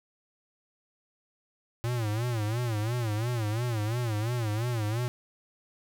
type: tone with vibrato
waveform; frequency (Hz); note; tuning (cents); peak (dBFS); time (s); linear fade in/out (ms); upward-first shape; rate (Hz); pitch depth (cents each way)
square; 113.6; A#2; -44; -28; 1.84-5.08; 0; sine; 2.9; 150
effects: none